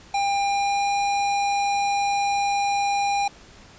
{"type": "tone with pitch glide", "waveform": "square", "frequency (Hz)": [800, 805.1], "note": ["G5", "G5"], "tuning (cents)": [35, 46], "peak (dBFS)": -21, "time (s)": [0.14, 3.28], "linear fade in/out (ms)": 5, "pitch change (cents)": 11, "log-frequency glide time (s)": [0.4, 0.91], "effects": ["pink hiss -48 dBFS RMS until 3.78 s", "resampled to 16000 Hz"]}